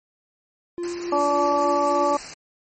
triangle tone with tremolo, 347.3 Hz, F4, 10 cents flat, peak -23 dBFS, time 0.78-2.15 s, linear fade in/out 0 ms, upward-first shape sine, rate 3.5 Hz, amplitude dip 40%
white band-stop noise, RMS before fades -35 dBFS, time 0.83-2.34 s, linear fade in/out 5 ms, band 2800 to 4000 Hz, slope 96 dB/octave
harmonic tone, 288.2 Hz, D4, 33 cents flat, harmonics 1 / 2 / 3 / 4, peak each -28 / -22 / -23 / -23 dBFS, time 1.12-2.17 s, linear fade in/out 5 ms
effects MP3 32 kbps

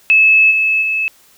sine tone with level steps, 2600 Hz, E7, 24 cents flat, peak -6 / -11 / -14 dBFS, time 0.1-1.08 s, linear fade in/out 0 ms, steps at 0.5 / 0.81 s, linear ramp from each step 20 ms, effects white hiss -49 dBFS RMS until 1.37 s

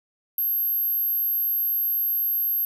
sine tone, 12544 Hz, G9, in tune, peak -21 dBFS, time 0.38-2.65 s, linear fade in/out 2 ms, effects none

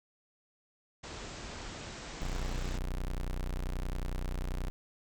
pink low-pass noise, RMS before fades -44 dBFS, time 1.03-2.78 s, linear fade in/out 10 ms, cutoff 7900 Hz, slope 96 dB/octave
35% pulse tone, 30.6 Hz, B0, 15 cents flat, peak -31 dBFS, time 2.22-4.7 s, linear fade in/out 0 ms
effects none

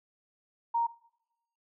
sine tone, 932.3 Hz, A#5, in tune, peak -25 dBFS, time 0.74-0.87 s, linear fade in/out 10 ms, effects noise-tail reverb RT60 0.9 s tail -21 dB re dry

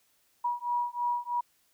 sine beating tone pair, 963 / 966.1 Hz, B5 / B5, -44 / -38 cents, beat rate 3.1 Hz, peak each -31 dBFS, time 0.44-1.41 s, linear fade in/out 10 ms, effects white hiss -69 dBFS RMS until 1.73 s

